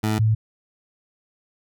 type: tone pair in turn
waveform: 20% pulse / sine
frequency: 108.2 / 109.65 Hz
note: A2 / A2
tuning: -29 / -6 cents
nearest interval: unison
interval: 23 cents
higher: second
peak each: -15 dBFS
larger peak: neither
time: 0.03-0.19 / 0.19-0.35 s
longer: neither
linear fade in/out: 10 ms
effects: none